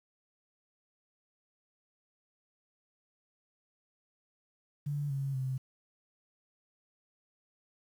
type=tone with pitch steps; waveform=sine; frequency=144.9 / 137.3 / 131.1 Hz; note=D3 / C#3 / C3; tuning=-23 / -16 / +4 cents; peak=-31 dBFS; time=4.86-5.58 s; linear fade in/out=10 ms; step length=240 ms; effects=10-bit